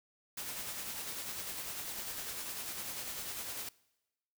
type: noise with tremolo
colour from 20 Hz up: white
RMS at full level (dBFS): -40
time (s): 0.37-3.69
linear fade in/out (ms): 5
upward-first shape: sine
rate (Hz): 10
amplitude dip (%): 35
effects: noise-tail reverb RT60 1.0 s tail -23 dB re dry